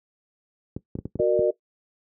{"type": "clicks", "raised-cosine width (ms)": 3, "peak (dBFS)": -17, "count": 7, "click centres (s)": [0.765, 0.954, 0.988, 1.055, 1.156, 1.198, 1.392]}
{"type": "chord", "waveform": "sine", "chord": "Gb augmented", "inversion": "none", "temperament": "equal with one note detuned", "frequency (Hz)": [370, 466.2, 602.8], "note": ["Gb4", "Bb4", "D5"], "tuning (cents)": [0, 0, 45], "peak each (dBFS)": -22, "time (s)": [1.19, 1.51], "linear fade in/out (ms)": 10}
{"effects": ["noise-tail reverb RT60 0.1 s tail -17 dB re dry", "high-pass 80 Hz 12 dB/octave"]}